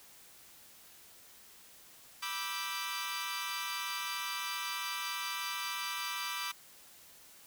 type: chord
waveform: 15% pulse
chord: E minor seventh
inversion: second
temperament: equal with one note detuned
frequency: 978.1 / 1174.7 / 1318.5 / 1568 Hz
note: B5 / D6 / E6 / G6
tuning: -17 / 0 / 0 / 0 cents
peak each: -35 / -33 / -37 / -37 dBFS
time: 2.22-6.52 s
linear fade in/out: 10 ms
effects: white hiss -57 dBFS RMS until 7.46 s